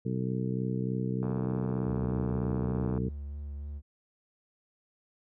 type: harmonic tone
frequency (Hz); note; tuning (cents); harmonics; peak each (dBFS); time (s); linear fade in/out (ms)
63.3; B1; +43; 2 / 3 / 4 / 5 / 6 / 7; -32 / -33 / -38 / -41 / -42 / -39; 0.05-3.09; 10
type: click train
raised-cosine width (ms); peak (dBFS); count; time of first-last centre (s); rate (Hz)
1; -27; 138; 1.23-2.977; 78.4
type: tone with vibrato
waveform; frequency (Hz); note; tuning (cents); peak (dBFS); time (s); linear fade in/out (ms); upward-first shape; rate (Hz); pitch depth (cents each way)
triangle; 72; D2; -34; -34; 1.85-3.82; 50; triangle; 3.4; 29
effects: none